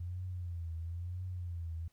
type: tone with vibrato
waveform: sine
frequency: 86.7 Hz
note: F2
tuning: 12 cents flat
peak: -37 dBFS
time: 0-1.88 s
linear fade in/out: 5 ms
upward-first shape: triangle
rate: 1 Hz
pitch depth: 110 cents each way
effects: pink hiss -74 dBFS RMS until 1.92 s